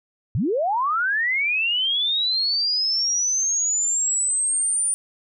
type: linear sweep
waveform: sine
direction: up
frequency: 87.31 to 9380 Hz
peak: -19 dBFS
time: 0.35-4.94 s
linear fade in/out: 0 ms
effects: none